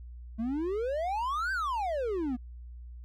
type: exponential two-way sweep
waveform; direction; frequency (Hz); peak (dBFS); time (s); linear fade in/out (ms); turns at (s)
triangle; up then down; 214.8 to 1593 to 233.6; -27; 0.38-2.37; 20; 1.52
effects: added 60 Hz sine -42 dBFS peak until 3.04 s